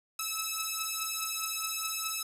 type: beating tone pair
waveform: 5% pulse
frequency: 1300 / 1304.8 Hz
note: E6 / E6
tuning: -24 / -18 cents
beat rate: 4.8 Hz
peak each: -23 dBFS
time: 0.19-2.23 s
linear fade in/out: 5 ms
effects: resampled to 32000 Hz + 9-bit